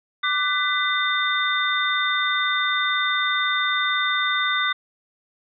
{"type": "tone cluster", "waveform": "sine", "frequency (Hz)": [1175, 1501, 1997, 3619], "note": ["D6", "F#6", "B6", "A7"], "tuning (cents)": [1, 24, 19, 48], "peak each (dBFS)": -25, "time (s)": [0.23, 4.73], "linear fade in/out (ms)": 10, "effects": []}